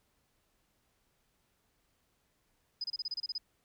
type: tone bursts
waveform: sine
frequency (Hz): 4999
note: D#8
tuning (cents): +7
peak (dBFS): -33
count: 10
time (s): 2.81-3.381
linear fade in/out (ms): 5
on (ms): 31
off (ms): 29
effects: pink hiss -75 dBFS RMS until 3.64 s